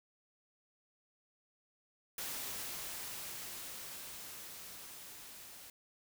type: noise with level ramp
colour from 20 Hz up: white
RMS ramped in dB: -41 to -53 dBFS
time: 2.18-5.7 s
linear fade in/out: 2 ms
effects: none